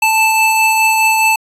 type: tone pair together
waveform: square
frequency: 880.6 / 2637 Hz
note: A5 / E7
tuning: +1 / 0 cents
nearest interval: octave + perfect fifth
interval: 1899 cents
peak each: -13 dBFS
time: 0.02-1.36 s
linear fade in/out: 5 ms
effects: resampled to 32000 Hz